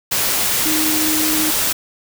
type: tone in noise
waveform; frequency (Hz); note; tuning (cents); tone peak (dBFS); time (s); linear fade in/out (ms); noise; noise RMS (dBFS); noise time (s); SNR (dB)
sine; 310.6; D#4; -3; -20; 0.65-1.51; 10; white; -18; 0.11-1.73; -5
effects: none